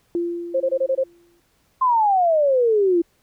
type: tone with exponential decay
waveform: sine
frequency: 344 Hz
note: F4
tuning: 26 cents flat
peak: -18 dBFS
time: 0.15-1.4 s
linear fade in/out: 1 ms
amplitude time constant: 270 ms
type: tone bursts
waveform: sine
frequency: 530 Hz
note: C5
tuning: 22 cents sharp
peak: -16 dBFS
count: 6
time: 0.54-1.039 s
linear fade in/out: 10 ms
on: 64 ms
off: 23 ms
type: exponential sweep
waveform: sine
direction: down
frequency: 1061 to 330.4 Hz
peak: -14 dBFS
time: 1.81-3.02 s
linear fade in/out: 10 ms
effects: pink hiss -63 dBFS RMS until 3.22 s